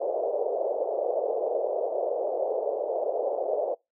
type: band-pass noise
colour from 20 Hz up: white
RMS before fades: -28 dBFS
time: 0-3.75 s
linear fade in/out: 20 ms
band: 430 to 660 Hz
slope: 48 dB/octave
effects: noise-tail reverb RT60 0.2 s tail -24 dB re dry